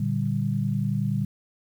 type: chord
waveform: sine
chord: G minor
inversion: first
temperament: equal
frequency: 116.54 / 146.83 / 196 Hz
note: Bb2 / D3 / G3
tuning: 0 / 0 / 0 cents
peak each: -27 dBFS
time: 0-1.25 s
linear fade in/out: 5 ms
effects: 9-bit